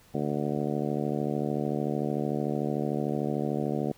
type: harmonic tone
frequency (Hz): 73.42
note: D2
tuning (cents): 0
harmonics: 2 / 3 / 4 / 5 / 6 / 7 / 8 / 9 / 10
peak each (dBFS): -33 / -32 / -34 / -35 / -35 / -40 / -38 / -43 / -40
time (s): 0.14-3.92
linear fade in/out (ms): 5
effects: pink hiss -58 dBFS RMS until 3.97 s